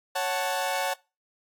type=chord; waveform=sawtooth; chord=F# minor; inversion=second; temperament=equal; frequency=554.4 / 740 / 880 Hz; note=C#5 / F#5 / A5; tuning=0 / 0 / 0 cents; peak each=-27 / -26 / -27 dBFS; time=0.15-0.94 s; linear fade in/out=10 ms; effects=noise-tail reverb RT60 0.3 s tail -24 dB re dry + AAC 64 kbps